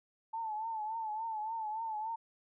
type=tone with vibrato; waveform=sine; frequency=880 Hz; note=A5; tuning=in tune; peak=-35 dBFS; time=0.33-2.16 s; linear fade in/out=10 ms; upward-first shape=triangle; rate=3.5 Hz; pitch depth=82 cents each way; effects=none